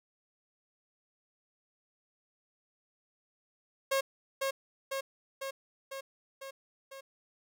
sawtooth tone with echo, 542 Hz, C#5, 39 cents flat, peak -23 dBFS, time 3.91-4.01 s, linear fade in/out 10 ms, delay 500 ms, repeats 6, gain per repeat -3 dB, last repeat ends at 7.01 s, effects none

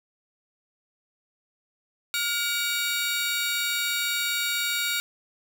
sawtooth tone cluster, 1422 / 2288 / 3765 Hz, F6 / D7 / A#7, +31 / -46 / +16 cents, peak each -26 dBFS, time 2.14-5 s, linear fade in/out 0 ms, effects none

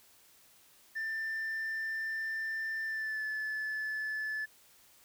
sine tone with pitch glide, 1783 to 1734.2 Hz, A6 to A6, +22 to -26 cents, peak -31 dBFS, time 0.95-4.46 s, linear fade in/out 20 ms, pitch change -48 cents, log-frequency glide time 2.84-3.25 s, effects tanh soft clip ceiling -32 dBFS + white hiss -62 dBFS RMS until 5.04 s

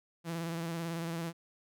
sawtooth tone with vibrato, 166.8 Hz, E3, 21 cents sharp, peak -31 dBFS, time 0.24-1.33 s, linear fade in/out 50 ms, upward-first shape square, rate 18 Hz, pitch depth 30 cents each way, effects none

